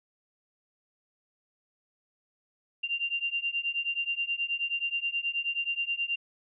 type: beating tone pair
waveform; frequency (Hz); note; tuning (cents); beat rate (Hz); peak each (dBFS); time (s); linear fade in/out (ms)
sine; 2775 / 2784.4; F7 / F7; -12 / -6; 9.4; -32 / -31; 2.83-6.16; 10
effects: none